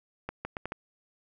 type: accelerating click train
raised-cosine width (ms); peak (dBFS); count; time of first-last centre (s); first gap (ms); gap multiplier
0.5; -19; 5; 0.29-0.721; 160; 0.74
effects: none